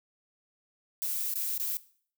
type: noise with dropouts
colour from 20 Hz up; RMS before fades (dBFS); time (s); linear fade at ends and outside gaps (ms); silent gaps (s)
violet; -32; 1.02-1.77; 0; 1.338-1.356 / 1.578-1.598
effects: noise-tail reverb RT60 0.5 s tail -18 dB re dry